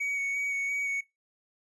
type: tone with vibrato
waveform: triangle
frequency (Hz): 2241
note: C#7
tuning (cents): +18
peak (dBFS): -27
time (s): 0-1.01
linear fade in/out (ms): 10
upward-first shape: square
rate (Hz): 2.9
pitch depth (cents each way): 13
effects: noise-tail reverb RT60 0.2 s tail -20 dB re dry + resampled to 24000 Hz